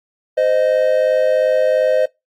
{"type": "tone pair together", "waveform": "triangle", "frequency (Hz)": [517, 619.8], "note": ["C5", "D#5"], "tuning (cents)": [-21, -7], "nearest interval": "minor third", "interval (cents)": 314, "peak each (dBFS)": -13, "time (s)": [0.37, 2.06], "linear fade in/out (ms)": 10, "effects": ["noise-tail reverb RT60 0.2 s tail -23 dB re dry", "AAC 64 kbps"]}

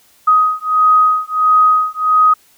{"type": "beating tone pair", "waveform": "sine", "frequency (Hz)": [1254, 1255.5], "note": ["D#6", "D#6"], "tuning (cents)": [13, 15], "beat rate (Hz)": 1.5, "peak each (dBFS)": -12, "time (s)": [0.27, 2.34], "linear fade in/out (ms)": 10, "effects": ["white hiss -51 dBFS RMS until 2.57 s"]}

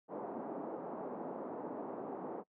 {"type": "band-pass noise", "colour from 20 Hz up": "pink", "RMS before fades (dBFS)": -43, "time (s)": [0.08, 2.44], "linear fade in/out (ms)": 50, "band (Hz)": [230, 920], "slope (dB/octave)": 24, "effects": ["noise-tail reverb RT60 0.1 s tail -25 dB re dry"]}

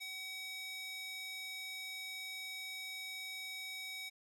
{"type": "tone with high-pass filter", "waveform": "square", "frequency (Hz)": 757, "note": "F#5", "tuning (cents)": 39, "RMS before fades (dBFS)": -45, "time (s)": [0, 4.1], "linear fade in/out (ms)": 20, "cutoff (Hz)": 2800, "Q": 4.2, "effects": []}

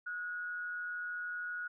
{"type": "tone with amplitude modulation", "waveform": "sine", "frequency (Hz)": 1454, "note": "F#6", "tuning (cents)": -31, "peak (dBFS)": -35, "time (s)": [0.06, 1.68], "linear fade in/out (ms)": 10, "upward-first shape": "sine", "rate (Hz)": 173, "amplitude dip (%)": 40, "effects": []}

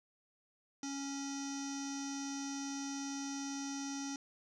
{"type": "tone with low-pass filter", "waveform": "square", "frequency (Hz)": 277.2, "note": "C#4", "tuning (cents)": 0, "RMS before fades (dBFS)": -41, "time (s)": [0.83, 4.16], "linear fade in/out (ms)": 2, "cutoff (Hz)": 6000, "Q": 9.9, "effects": []}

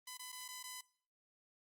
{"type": "tone with dropouts", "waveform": "5% pulse", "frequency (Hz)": 1006, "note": "B5", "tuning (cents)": 32, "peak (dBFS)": -34, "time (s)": [0.07, 0.81], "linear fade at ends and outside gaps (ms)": 5, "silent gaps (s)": [[0.172, 0.193], [0.32, 0.325], [0.481, 0.486], [0.629, 0.638]], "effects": ["noise-tail reverb RT60 0.5 s tail -20 dB re dry", "Opus 32 kbps"]}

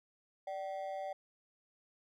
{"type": "ring-modulated tone", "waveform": "triangle", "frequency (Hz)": 676, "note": "E5", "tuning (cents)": 43, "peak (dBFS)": -33, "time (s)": [0.47, 1.13], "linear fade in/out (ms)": 5, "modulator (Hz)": 89.2, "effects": []}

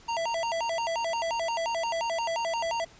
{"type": "tone with vibrato", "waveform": "square", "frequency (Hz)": 784, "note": "G5", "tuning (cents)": 0, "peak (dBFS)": -28, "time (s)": [0.08, 2.85], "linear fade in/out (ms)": 10, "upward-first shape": "square", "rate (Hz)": 5.7, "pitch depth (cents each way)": 290, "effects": ["pink hiss -54 dBFS RMS until 2.99 s", "resampled to 16000 Hz"]}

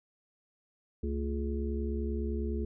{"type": "harmonic tone with a mistuned harmonic", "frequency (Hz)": 69.9, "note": "C#2", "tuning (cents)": 15, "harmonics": [1, 3, 5, 6], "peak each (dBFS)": [-32, -37, -39, -40], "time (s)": [1.03, 2.65], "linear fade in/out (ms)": 5, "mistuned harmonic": 3, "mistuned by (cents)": 110, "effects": []}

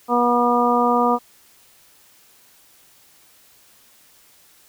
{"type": "harmonic tone", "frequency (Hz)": 241.8, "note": "B3", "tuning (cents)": -36, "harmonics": [1, 2, 3, 4, 5], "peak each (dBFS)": [-21, -21, -21, -21, -21], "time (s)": [0.08, 1.19], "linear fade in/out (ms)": 50, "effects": ["white hiss -53 dBFS RMS until 4.68 s"]}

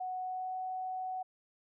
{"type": "tone with pitch glide", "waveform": "sine", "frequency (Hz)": [740, 745.6], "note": ["F#5", "F#5"], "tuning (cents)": [0, 13], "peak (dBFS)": -35, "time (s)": [0, 1.23], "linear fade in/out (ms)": 10, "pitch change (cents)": 13, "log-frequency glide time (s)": [0.21, 0.56], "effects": []}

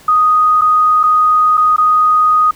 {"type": "tone with dropouts", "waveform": "sine", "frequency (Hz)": 1244.5, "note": "D#6", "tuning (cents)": 0, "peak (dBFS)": -7, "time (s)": [0.08, 2.51], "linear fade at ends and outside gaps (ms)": 5, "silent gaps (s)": [[0.612, 0.617], [1.032, 1.036], [1.572, 1.576], [1.763, 1.781]], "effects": ["pink hiss -42 dBFS RMS until 2.55 s"]}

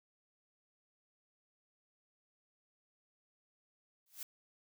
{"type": "noise with exponential growth", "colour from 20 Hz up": "blue", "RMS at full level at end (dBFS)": -40, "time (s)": [4.06, 4.23], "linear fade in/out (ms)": 2, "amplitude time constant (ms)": 36, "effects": []}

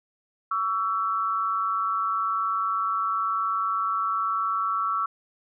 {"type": "tone pair together", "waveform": "sine", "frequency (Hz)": [1131, 1330], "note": ["C#6", "E6"], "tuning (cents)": [34, 15], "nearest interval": "minor third", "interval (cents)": 281, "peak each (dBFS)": [-27, -25], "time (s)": [0.51, 5.06], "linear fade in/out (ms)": 5, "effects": []}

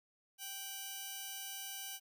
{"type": "tone pair together", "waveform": "5% pulse", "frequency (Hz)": [782.4, 2954], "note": ["G5", "F#7"], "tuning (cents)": [-4, -3], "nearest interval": "octave + major seventh", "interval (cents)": 2301, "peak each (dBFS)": [-36, -36], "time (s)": [0.38, 2], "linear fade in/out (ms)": 50, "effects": []}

